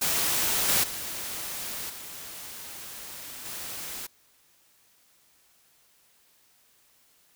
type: noise with level steps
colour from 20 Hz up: white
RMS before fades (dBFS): -26 / -23 / -35 / -41 / -37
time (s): 0.01-4.07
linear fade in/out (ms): 10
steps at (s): 0.68 / 0.83 / 1.89 / 3.45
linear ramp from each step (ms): 10
effects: white hiss -63 dBFS RMS until 7.35 s